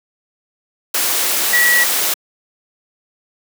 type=tone in noise; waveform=sine; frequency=1935 Hz; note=B6; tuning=36 cents flat; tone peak=-11 dBFS; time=1.53-1.84 s; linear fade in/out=5 ms; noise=white; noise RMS=-17 dBFS; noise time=0.94-2.14 s; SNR=+3 dB; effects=high-pass 300 Hz 12 dB/octave